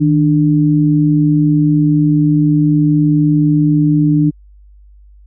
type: tone pair together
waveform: sine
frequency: 155.56 / 296 Hz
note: D#3 / D4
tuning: 0 / +14 cents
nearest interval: major seventh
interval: 1114 cents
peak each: -11 / -11 dBFS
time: 0-4.31 s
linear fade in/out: 20 ms
effects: added 50 Hz sine -39 dBFS peak until 5.26 s